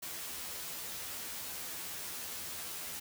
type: noise with comb filter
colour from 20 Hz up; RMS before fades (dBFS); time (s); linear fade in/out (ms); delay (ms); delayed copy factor
white; -42; 0.02-3; 10; 12; +1
effects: none